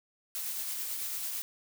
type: noise with tremolo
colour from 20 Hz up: blue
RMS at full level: -35 dBFS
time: 0.35-1.42 s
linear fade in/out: 0 ms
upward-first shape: sine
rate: 9.1 Hz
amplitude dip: 25%
effects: none